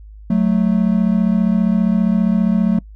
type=tone pair together; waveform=triangle; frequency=185 / 220 Hz; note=F#3 / A3; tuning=0 / 0 cents; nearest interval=minor third; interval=300 cents; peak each=-13 dBFS; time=0.3-2.79 s; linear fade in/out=5 ms; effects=noise-tail reverb RT60 0.1 s tail -25 dB re dry + added 52 Hz sine -35 dBFS peak until 2.95 s